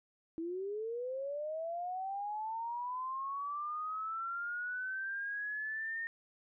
sine linear sweep, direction up, 320.7 to 1841 Hz, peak -36 dBFS, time 0.38-6.07 s, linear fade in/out 0 ms, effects none

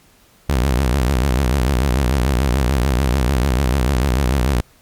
sawtooth tone with vibrato, 64.9 Hz, C2, 13 cents flat, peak -10 dBFS, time 0.49-4.61 s, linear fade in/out 5 ms, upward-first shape triangle, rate 6.8 Hz, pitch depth 220 cents each way, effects pink hiss -52 dBFS RMS until 4.81 s + MP3 96 kbps

